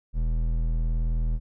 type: tone with hard clipping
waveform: sine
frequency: 40.5 Hz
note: E1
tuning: 30 cents flat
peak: -24 dBFS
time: 0.13-1.4 s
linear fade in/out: 50 ms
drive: 9 dB
effects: none